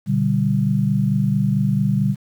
sine chord, G major, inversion first, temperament just, 122.5 / 147 / 196 Hz, B2 / D3 / G3, -14 / +2 / 0 cents, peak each -21 / -20 / -19 dBFS, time 0.06-2.16 s, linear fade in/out 50 ms, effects 8-bit

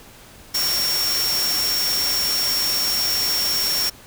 sine tone in noise, 5500 Hz, F8, 27 cents flat, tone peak -20 dBFS, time 0.54-3.9 s, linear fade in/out 10 ms, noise white, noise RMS -25 dBFS, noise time 0.54-3.9 s, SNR +2 dB, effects pink hiss -45 dBFS RMS until 4.06 s

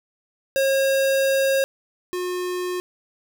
square tone pair in turn, 541 / 360 Hz, C#5 / F#4, -42 / -47 cents, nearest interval perfect fifth, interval 705 cents, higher first, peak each -18 / -25 dBFS, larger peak first, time 0.56-1.64 / 2.13-2.8 s, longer first, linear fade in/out 0 ms, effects none

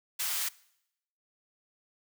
white high-pass noise, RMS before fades -32 dBFS, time 0.19-0.49 s, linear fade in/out 10 ms, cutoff 1100 Hz, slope 12 dB/octave, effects noise-tail reverb RT60 0.8 s tail -22 dB re dry

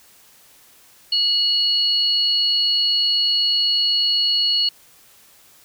sine tone pair together, 2908 / 4360 Hz, F#7 / C#8, -31 / -29 cents, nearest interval perfect fifth, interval 702 cents, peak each -21 / -17 dBFS, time 1.12-4.69 s, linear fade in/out 5 ms, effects white hiss -51 dBFS RMS until 5.64 s

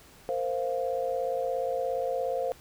sine chord, Bb suspended second, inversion none, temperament equal, 466.2 / 523.3 / 698.5 Hz, Bb4 / C5 / F5, 0 / 0 / 0 cents, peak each -34 / -29 / -33 dBFS, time 0.29-2.52 s, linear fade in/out 0 ms, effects pink hiss -54 dBFS RMS until 2.6 s

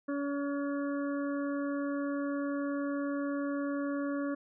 harmonic tone, 283.2 Hz, C#4, 37 cents sharp, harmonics 1 / 2 / 4 / 5 / 6, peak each -32 / -38 / -44 / -46 / -48 dBFS, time 0.08-4.35 s, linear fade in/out 10 ms, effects none

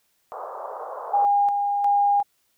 pink band-pass noise, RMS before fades -34 dBFS, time 0.32-1.25 s, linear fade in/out 0 ms, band 480 to 1200 Hz, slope 48 dB/octave
sine tone with tremolo, 811 Hz, G#5, 41 cents flat, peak -16 dBFS, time 1.13-2.23 s, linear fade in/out 10 ms, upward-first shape square, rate 1.4 Hz, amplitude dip 40%
effects white hiss -68 dBFS RMS until 2.57 s

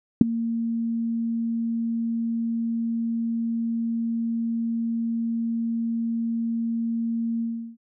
sine tone with ADSR envelope, 230 Hz, A#3, 23 cents flat, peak -4 dBFS, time 0.21-7.77 s, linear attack 3 ms, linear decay 11 ms, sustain -19 dB, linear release 360 ms, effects none

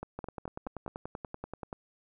two click trains, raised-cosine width 1 ms, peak -24 / -24 dBFS, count 17 / 5, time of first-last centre 0.19-1.728 / 0.03-0.879 s, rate 10.4 / 4.71 Hz, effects none

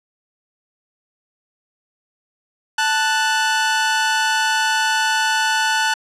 sawtooth tone pair together, 880 / 1480 Hz, A5 / F#6, 0 / 0 cents, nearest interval major sixth, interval 900 cents, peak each -15 dBFS, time 2.78-5.94 s, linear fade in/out 5 ms, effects low-pass 8000 Hz 12 dB/octave

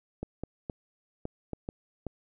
clicks, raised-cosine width 2 ms, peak -21 dBFS, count 7, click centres 0.23 / 0.436 / 0.698 / 1.254 / 1.533 / 1.689 / 2.067 s, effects none

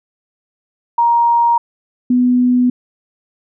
sine tone pair in turn, 940 / 248.2 Hz, A#5 / B3, +14 / +9 cents, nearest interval octave + major seventh, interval 2305 cents, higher first, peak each -9 dBFS, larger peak neither, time 0.98-1.58 / 2.1-2.7 s, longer neither, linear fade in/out 5 ms, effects none

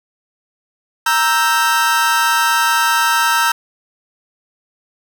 40% pulse chord, E diminished, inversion second, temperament equal, 932.3 / 1318.5 / 1568 Hz, Bb5 / E6 / G6, 0 / 0 / 0 cents, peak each -16 dBFS, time 1.06-3.52 s, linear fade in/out 5 ms, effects none

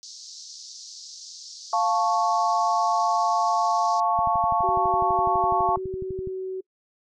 pink band-pass noise, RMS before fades -42 dBFS, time 0.03-4 s, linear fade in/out 0 ms, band 4400 to 6400 Hz, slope 48 dB/octave
sine chord, F augmented, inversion none, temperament equal, 698.5 / 880 / 1108.7 Hz, F5 / A5 / C#6, 0 / 0 / 0 cents, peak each -24 dBFS, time 1.73-5.76 s, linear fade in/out 2 ms
click train, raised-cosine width 5 ms, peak -24 dBFS, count 26, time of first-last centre 4.19-6.273 s, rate 12 Hz
sine tone, 376.3 Hz, F#4, 29 cents sharp, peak -28 dBFS, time 4.63-6.61 s, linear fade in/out 10 ms
effects noise-tail reverb RT60 0.1 s tail -25 dB re dry

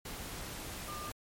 sine tone in noise, 1200 Hz, D6, 37 cents sharp, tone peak -42 dBFS, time 0.88-1.1 s, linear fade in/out 5 ms, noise pink, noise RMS -43 dBFS, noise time 0.05-1.12 s, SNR -2 dB, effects MP3 64 kbps

